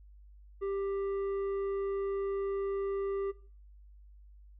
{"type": "tone with tanh clipping", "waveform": "triangle", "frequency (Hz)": 394.1, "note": "G4", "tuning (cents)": 9, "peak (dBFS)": -33, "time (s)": [0.61, 3.32], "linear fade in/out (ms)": 20, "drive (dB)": 12, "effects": ["noise-tail reverb RT60 0.4 s tail -18 dB re dry", "added 50 Hz sine -52 dBFS peak until 4.59 s"]}